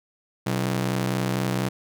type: ring-modulated tone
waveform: sawtooth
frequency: 155.56 Hz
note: D#3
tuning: in tune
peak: -16 dBFS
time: 0.46-1.69 s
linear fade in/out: 10 ms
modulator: 32.1 Hz
effects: none